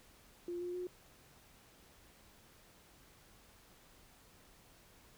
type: tone with pitch steps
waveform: sine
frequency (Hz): 349.2 / 354.7 / 360.3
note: F4 / F4 / F#4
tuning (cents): 0 / +27 / -46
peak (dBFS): -38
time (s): 0.48-0.87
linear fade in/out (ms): 2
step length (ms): 130
effects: pink hiss -63 dBFS RMS until 5.17 s